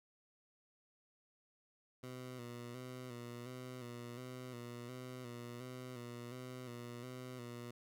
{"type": "tone with vibrato", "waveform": "15% pulse", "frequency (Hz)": 123.47, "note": "B2", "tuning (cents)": 0, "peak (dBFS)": -40, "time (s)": [2.03, 7.71], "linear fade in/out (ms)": 5, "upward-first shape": "square", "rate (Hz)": 1.4, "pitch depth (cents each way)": 47, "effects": []}